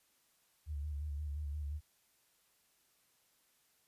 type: tone with vibrato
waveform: sine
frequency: 73.6 Hz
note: D2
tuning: 4 cents sharp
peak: -37 dBFS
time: 0.66-1.81 s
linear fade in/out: 50 ms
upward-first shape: square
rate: 5.7 Hz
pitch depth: 47 cents each way
effects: white hiss -73 dBFS RMS until 3.87 s + resampled to 32000 Hz